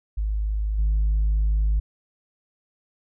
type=tone with level steps; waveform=sine; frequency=52.3 Hz; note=G#1; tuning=13 cents sharp; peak=-21 / -16 dBFS; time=0.17-1.8 s; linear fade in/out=10 ms; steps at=0.78 s; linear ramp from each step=10 ms; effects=tanh soft clip ceiling -16 dBFS